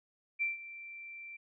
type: tone with ADSR envelope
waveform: sine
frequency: 2349 Hz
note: D7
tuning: in tune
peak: -28 dBFS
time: 0.39-1.37 s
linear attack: 29 ms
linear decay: 150 ms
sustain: -16 dB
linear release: 11 ms
effects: none